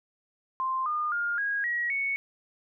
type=tone with pitch steps; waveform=sine; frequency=1046.5 / 1216.1 / 1413.1 / 1642.1 / 1908.2 / 2217 Hz; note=C6 / D#6 / F6 / G#6 / A#6 / C#7; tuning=0 / -40 / +20 / -20 / +40 / 0 cents; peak=-26 dBFS; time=0.6-2.16 s; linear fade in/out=0 ms; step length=260 ms; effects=none